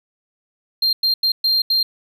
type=tone bursts at uneven times; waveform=triangle; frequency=4186 Hz; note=C8; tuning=in tune; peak=-13 dBFS; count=5; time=0.82-0.93 / 1.03-1.14 / 1.23-1.32 / 1.44-1.62 / 1.7-1.83 s; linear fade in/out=5 ms; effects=none